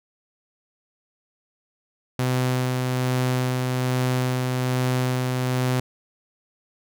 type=tone with tremolo; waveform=sawtooth; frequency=127.2 Hz; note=C3; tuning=48 cents flat; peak=-16 dBFS; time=2.19-5.8 s; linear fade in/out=2 ms; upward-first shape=sine; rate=1.2 Hz; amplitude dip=25%; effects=none